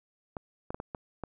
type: clicks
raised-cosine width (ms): 1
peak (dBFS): -22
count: 6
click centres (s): 0.368 / 0.705 / 0.745 / 0.801 / 0.948 / 1.237
effects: none